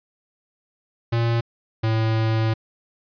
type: tone pair in turn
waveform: square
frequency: 116.54 / 111.39 Hz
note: A#2 / A2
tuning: 0 / +22 cents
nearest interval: minor second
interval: 78 cents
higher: first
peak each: -19 dBFS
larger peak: neither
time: 1.12-1.41 / 1.83-2.54 s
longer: second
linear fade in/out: 10 ms
effects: resampled to 11025 Hz